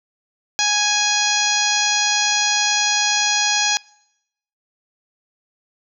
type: harmonic tone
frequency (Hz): 830.6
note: G#5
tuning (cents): 0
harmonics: 1 / 2 / 3 / 4 / 5 / 6 / 7 / 8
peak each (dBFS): -24 / -24 / -24 / -24 / -24 / -24 / -24 / -24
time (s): 0.59-3.77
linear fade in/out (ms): 0
effects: noise-tail reverb RT60 0.8 s tail -24 dB re dry